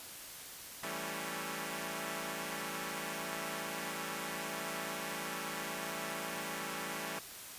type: chord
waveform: 5% pulse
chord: A dominant seventh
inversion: second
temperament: equal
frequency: 164.81 / 196 / 220 / 277.2 Hz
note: E3 / G3 / A3 / C#4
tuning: 0 / 0 / 0 / 0 cents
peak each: -33 dBFS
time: 0.83-7.19 s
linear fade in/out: 2 ms
effects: white hiss -48 dBFS RMS until 7.58 s + resampled to 32000 Hz